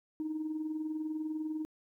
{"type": "tone with tremolo", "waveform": "sine", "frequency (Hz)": 311.1, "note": "D#4", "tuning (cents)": 0, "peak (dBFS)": -30, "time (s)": [0.2, 1.65], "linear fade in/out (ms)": 0, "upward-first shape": "sine", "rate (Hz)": 20, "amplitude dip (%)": 55, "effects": ["tanh soft clip ceiling -29 dBFS", "12-bit"]}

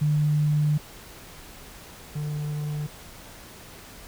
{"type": "tone pair in turn", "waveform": ["sine", "triangle"], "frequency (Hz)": [150, 149.14], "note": ["D3", "D3"], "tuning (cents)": [37, 27], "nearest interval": "unison", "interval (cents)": 10, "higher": "first", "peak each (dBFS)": [-19, -25], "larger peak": "first", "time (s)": [[0.01, 0.78], [2.15, 2.87]], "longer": "first", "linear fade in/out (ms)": 10, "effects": ["pink hiss -45 dBFS RMS until 4.07 s"]}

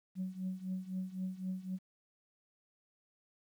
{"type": "tone with tremolo", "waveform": "sine", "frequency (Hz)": 186.5, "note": "F#3", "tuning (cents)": 14, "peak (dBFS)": -32, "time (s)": [0.15, 1.79], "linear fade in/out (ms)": 50, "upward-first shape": "triangle", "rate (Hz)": 3.9, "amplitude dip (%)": 90, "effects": ["tanh soft clip ceiling -31 dBFS", "11-bit"]}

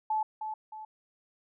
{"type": "tone with echo", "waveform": "sine", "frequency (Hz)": 866, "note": "A5", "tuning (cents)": -28, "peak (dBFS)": -26, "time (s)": [0.1, 0.23], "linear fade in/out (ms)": 5, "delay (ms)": 310, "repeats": 2, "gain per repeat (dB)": -7, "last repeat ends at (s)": 0.85, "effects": []}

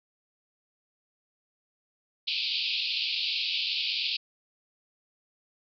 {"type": "band-pass noise", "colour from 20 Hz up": "white", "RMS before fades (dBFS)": -30, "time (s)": [2.27, 4.17], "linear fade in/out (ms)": 10, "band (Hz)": [2400, 4800], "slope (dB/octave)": 96, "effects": []}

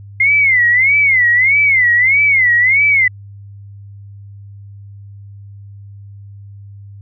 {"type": "tone with vibrato", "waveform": "sine", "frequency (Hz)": 2093, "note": "C7", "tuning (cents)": 0, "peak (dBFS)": -8, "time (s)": [0.2, 3.08], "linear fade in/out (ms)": 5, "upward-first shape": "sine", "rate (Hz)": 1.6, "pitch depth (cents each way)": 170, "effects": ["added 100 Hz sine -32 dBFS peak until 7.01 s"]}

